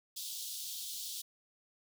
pink high-pass noise, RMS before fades -42 dBFS, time 0.16-1.22 s, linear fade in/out 10 ms, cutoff 3300 Hz, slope 48 dB/octave, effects none

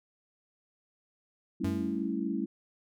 sine chord, A dominant seventh, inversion third, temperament equal, 196 / 220 / 277.2 / 329.6 Hz, G3 / A3 / C#4 / E4, 0 / 0 / 0 / 0 cents, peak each -35 dBFS, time 1.6-2.46 s, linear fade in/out 10 ms
square tone with exponential decay, 94.1 Hz, F#2, 30 cents sharp, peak -31 dBFS, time 1.64-2.2 s, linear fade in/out 5 ms, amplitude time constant 120 ms
effects none

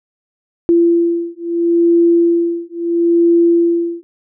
sine beating tone pair, 339.7 / 340.45 Hz, F4 / F4, -48 / -44 cents, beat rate 0.75 Hz, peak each -13 / -13 dBFS, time 0.69-4.03 s, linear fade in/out 0 ms, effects none

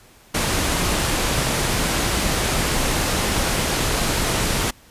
pink low-pass noise, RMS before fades -21 dBFS, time 0.34-4.71 s, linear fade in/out 10 ms, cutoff 12000 Hz, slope 24 dB/octave, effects pink hiss -50 dBFS RMS until 4.9 s + resampled to 32000 Hz

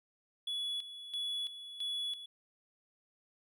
triangle tone with tremolo, 3399 Hz, G#7, 39 cents sharp, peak -33 dBFS, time 0.47-2.26 s, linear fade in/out 5 ms, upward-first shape square, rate 1.5 Hz, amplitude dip 70%, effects none

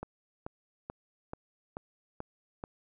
click train, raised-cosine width 1 ms, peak -24 dBFS, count 7, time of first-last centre 0.03-2.639 s, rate 2.3 Hz, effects none

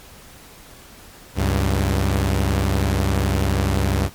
sawtooth tone pair together, 68.7 / 97.16 Hz, C#2 / G2, -15 / -15 cents, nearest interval tritone, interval 600 cents, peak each -16 dBFS, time 1.35-4.1 s, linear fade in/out 50 ms, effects pink hiss -44 dBFS RMS until 4.14 s + MP3 96 kbps

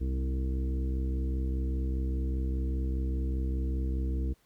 harmonic tone with a mistuned harmonic, 65 Hz, C2, 11 cents flat, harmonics 1 / 2 / 3 / 4 / 5 / 6 / 7, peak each -28 / -41 / -42 / -43 / -41 / -53 / -47 dBFS, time 0-4.34 s, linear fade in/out 20 ms, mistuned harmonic 3, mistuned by +18 cents, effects pink hiss -68 dBFS RMS until 4.45 s

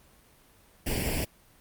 pink noise with comb filter, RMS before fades -29 dBFS, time 0.86-1.25 s, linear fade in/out 10 ms, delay 0.39 ms, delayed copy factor +0.85, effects pink hiss -59 dBFS RMS until 1.6 s + Opus 32 kbps

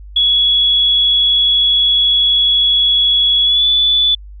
sine tone with pitch glide, 3367 to 3472 Hz, G#7 to A7, +23 to -24 cents, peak -9 dBFS, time 0.16-4.15 s, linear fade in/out 5 ms, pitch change +53 cents, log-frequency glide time 3.43-3.66 s, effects added 50 Hz sine -31 dBFS peak until 4.4 s

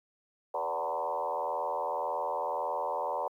sine tone with frequency modulation, 740 Hz, F#5, in tune, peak -29 dBFS, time 0.54-3.28 s, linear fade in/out 5 ms, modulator 81.8 Hz, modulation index 3.4, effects high-pass 400 Hz 12 dB/octave + 11-bit

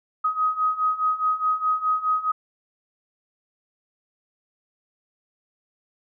sine beating tone pair, 1256 / 1260.8 Hz, D#6 / D#6, +16 / +23 cents, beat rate 4.8 Hz, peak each -25 / -22 dBFS, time 0.24-2.32 s, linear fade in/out 10 ms, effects none

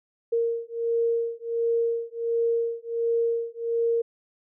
sine beating tone pair, 463.2 / 464.6 Hz, A#4 / A#4, -11 / -6 cents, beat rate 1.4 Hz, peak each -26 dBFS, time 0.32-4.02 s, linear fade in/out 10 ms, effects none

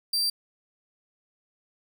40% pulse tone, 4699 Hz, D8, in tune, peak -22 dBFS, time 0.13-0.3 s, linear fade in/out 5 ms, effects none

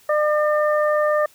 harmonic tone, 602 Hz, D5, 43 cents sharp, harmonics 1 / 2 / 3, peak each -17 / -23 / -27 dBFS, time 0.09-1.26 s, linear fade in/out 5 ms, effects white hiss -53 dBFS RMS until 1.34 s

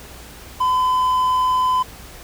triangle tone, 1014 Hz, B5, 45 cents sharp, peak -13 dBFS, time 0.6-1.83 s, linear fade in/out 10 ms, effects added 60 Hz sine -42 dBFS peak until 2.23 s + pink hiss -40 dBFS RMS until 2.23 s

